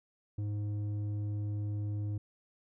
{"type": "tone with low-pass filter", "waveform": "square", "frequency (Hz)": 103.83, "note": "G#2", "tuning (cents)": 0, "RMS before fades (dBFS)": -35, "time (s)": [0.38, 2.18], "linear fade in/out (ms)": 5, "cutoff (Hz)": 250, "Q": 0.98, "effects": []}